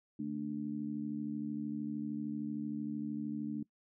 harmonic tone, 73.1 Hz, D2, 7 cents flat, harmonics 2 / 3 / 4, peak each -47 / -38 / -39 dBFS, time 0.19-3.63 s, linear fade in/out 5 ms, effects noise-tail reverb RT60 0.1 s tail -22 dB re dry

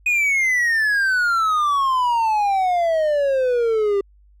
triangle exponential sweep, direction down, 2500 to 392 Hz, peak -14 dBFS, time 0.06-4.01 s, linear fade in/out 5 ms, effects added 50 Hz sine -49 dBFS peak until 4.4 s

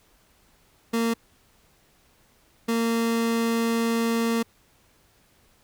30% pulse tone bursts at uneven times, 229.8 Hz, A#3, 25 cents flat, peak -19 dBFS, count 2, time 0.93-1.14 / 2.68-4.43 s, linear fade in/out 10 ms, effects pink hiss -61 dBFS RMS until 5.63 s

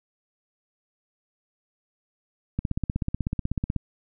click train, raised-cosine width 5 ms, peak -13 dBFS, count 20, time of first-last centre 2.59-3.763 s, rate 16.2 Hz, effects none

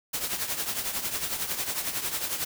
white noise with tremolo, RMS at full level -28 dBFS, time 0.13-2.45 s, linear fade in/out 10 ms, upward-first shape triangle, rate 11 Hz, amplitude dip 70%, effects none

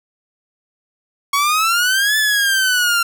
sawtooth exponential two-way sweep, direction up then down, 1108.7 to 1749 to 1373 Hz, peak -10 dBFS, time 1.33-3.03 s, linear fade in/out 5 ms, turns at 2.17 s, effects none

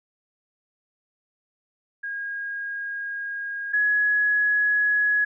sine tone pair in turn, 1632 / 1680.8 Hz, G#6 / G#6, -31 / +20 cents, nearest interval minor second, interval 51 cents, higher second, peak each -28 / -18 dBFS, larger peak second, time 2.03-3.73 / 3.73-5.25 s, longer first, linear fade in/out 10 ms, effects none

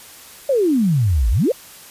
sine exponential two-way sweep, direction down then up, 583 to 51 to 583 Hz, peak -13 dBFS, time 0.49-1.52 s, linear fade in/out 5 ms, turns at 1.3 s, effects white hiss -41 dBFS RMS until 1.9 s + resampled to 32000 Hz

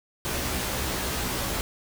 pink noise with comb filter, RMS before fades -29 dBFS, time 0.25-1.61 s, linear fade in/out 0 ms, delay 16 ms, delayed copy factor +0.95, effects none

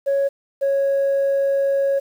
sine tone pair in turn, 554.4 / 551.9 Hz, C#5 / C#5, 0 / -8 cents, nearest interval unison, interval 8 cents, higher first, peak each -14 dBFS, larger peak neither, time 0.06-0.29 / 0.61-2 s, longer second, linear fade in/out 20 ms, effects tanh soft clip ceiling -14 dBFS + 8-bit

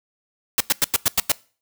white noise bursts, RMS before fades -17 dBFS, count 7, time 0.58-1.319 s, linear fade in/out 2 ms, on 25 ms, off 94 ms, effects noise-tail reverb RT60 0.4 s tail -23 dB re dry

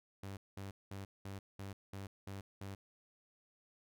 sawtooth tone bursts, 98 Hz, G2, in tune, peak -40 dBFS, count 8, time 0.23-2.75 s, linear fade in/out 5 ms, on 140 ms, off 200 ms, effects none

